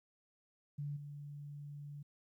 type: tone with level steps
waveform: sine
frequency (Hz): 144.9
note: D3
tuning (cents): -23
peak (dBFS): -38 / -45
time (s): 0.78-2.03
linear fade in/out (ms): 10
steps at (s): 0.96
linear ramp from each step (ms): 10
effects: 13-bit